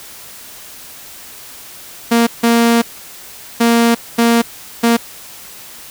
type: tone bursts at uneven times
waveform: sawtooth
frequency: 233.1 Hz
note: A#3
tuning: in tune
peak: -5 dBFS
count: 5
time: 2.11-2.27 / 2.43-2.82 / 3.6-3.95 / 4.18-4.42 / 4.83-4.97 s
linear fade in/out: 10 ms
effects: white hiss -35 dBFS RMS until 5.9 s